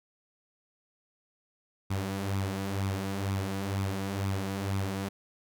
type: tone with flanger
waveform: sawtooth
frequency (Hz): 97.6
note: G2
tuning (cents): -7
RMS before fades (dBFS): -32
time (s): 1.9-5.09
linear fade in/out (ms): 10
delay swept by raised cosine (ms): 0.82 to 6.22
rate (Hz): 2.1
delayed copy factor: +0.55
effects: none